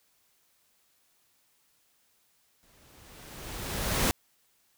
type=noise with exponential growth; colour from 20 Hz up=pink; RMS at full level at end=-24 dBFS; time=2.63-4.11 s; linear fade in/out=0 ms; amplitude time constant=320 ms; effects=white hiss -69 dBFS RMS until 4.77 s